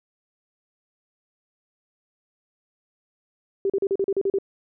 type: tone bursts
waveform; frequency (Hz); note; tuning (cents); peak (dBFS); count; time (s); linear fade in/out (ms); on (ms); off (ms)
sine; 392; G4; 0; -19; 9; 3.65-4.386; 2; 48; 38
effects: none